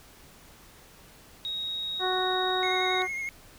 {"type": "tone", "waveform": "sine", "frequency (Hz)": 3777, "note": "A#7", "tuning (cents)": 22, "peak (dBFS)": -30, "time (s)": [1.45, 3.02], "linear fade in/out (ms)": 0}
{"type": "harmonic tone", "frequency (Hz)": 370, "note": "F#4", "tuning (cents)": 0, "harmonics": [1, 2, 3, 4, 5], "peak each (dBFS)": [-30, -30, -33, -35, -38], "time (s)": [1.99, 3.08], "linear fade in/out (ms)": 50}
{"type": "tone with vibrato", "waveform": "triangle", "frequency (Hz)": 2151, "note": "C7", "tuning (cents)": 47, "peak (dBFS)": -29, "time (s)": [2.63, 3.29], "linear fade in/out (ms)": 0, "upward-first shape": "triangle", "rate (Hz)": 11, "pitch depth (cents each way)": 35}
{"effects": ["pink hiss -53 dBFS RMS until 3.58 s"]}